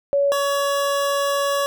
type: tone pair in turn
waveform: sine / 25% pulse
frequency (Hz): 563 / 563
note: C#5 / C#5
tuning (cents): +27 / +27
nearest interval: unison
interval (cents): 0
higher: neither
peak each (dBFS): -15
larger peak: neither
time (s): 0.13-0.32 / 0.32-1.66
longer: second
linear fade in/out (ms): 0
effects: none